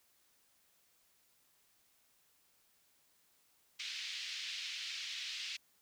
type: band-pass noise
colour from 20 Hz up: pink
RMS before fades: -43 dBFS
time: 3.79-5.57 s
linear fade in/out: 10 ms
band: 2400 to 5100 Hz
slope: 24 dB/octave
effects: white hiss -72 dBFS RMS until 5.81 s